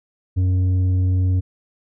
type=tone with tanh clipping; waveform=sine; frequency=92.2 Hz; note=F#2; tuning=6 cents flat; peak=-16 dBFS; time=0.36-1.41 s; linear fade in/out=20 ms; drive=6 dB; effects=none